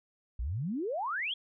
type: exponential sweep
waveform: sine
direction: up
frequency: 51.91 to 3434 Hz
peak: -31 dBFS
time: 0.39-1.34 s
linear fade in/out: 5 ms
effects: none